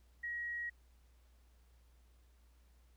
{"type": "tone", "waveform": "sine", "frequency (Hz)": 1900, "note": "A#6", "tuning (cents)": 33, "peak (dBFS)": -38, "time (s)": [0.23, 0.7], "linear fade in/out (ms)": 10, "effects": ["added 60 Hz sine -63 dBFS peak until 2.96 s", "pink hiss -75 dBFS RMS until 2.96 s"]}